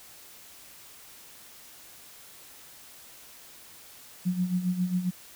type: tone with tremolo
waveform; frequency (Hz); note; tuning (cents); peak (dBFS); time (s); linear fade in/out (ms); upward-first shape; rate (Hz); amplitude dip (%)
sine; 181; F#3; -38; -22; 4.25-5.11; 20; sine; 7.4; 70
effects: white hiss -50 dBFS RMS until 5.35 s